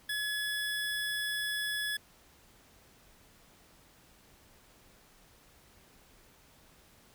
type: tone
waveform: 25% pulse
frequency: 1700 Hz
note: G#6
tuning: 40 cents sharp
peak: -28 dBFS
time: 0.09-1.97 s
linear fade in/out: 5 ms
effects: pink hiss -61 dBFS RMS until 7.14 s